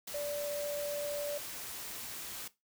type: tone in noise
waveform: sine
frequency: 582 Hz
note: D5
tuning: 16 cents flat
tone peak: -34 dBFS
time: 0.14-1.38 s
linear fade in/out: 5 ms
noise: white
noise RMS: -43 dBFS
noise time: 0.07-2.48 s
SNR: +6 dB
effects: noise-tail reverb RT60 0.2 s tail -17 dB re dry